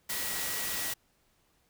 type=tone in noise; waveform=sine; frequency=1925 Hz; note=B6; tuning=45 cents flat; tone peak=-42 dBFS; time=0.09-0.94 s; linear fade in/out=10 ms; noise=white; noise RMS=-34 dBFS; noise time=0.09-0.94 s; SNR=-11 dB; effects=pink hiss -70 dBFS RMS until 1.69 s